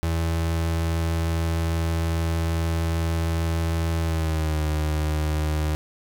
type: tone with pitch glide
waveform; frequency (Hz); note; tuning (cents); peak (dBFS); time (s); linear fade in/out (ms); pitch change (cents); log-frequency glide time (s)
35% pulse; 82.41 to 76.89; E2 to D#2; 0 to -20; -20; 0.03-5.75; 0; -120; 4-4.62
effects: none